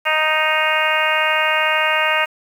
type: harmonic tone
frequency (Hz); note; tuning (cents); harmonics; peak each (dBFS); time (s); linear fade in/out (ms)
311.1; D#4; 0; 2 / 3 / 4 / 5 / 6 / 7 / 8 / 9; -23 / -23 / -23 / -23 / -23 / -23 / -23 / -23; 0.05-2.26; 20
effects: 7-bit